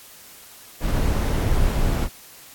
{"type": "noise", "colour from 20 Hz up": "brown", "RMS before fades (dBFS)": -20, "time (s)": [0.8, 2.09], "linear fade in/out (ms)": 50, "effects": ["white hiss -45 dBFS RMS until 2.54 s", "AAC 64 kbps"]}